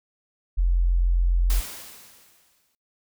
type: tone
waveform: sine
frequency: 43.65 Hz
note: F1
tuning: in tune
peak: -17 dBFS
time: 0.57-1.61 s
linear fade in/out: 20 ms
type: noise with exponential decay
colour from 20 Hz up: white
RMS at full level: -31 dBFS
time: 1.5-2.75 s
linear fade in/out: 0 ms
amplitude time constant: 270 ms
effects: noise-tail reverb RT60 0.3 s tail -26 dB re dry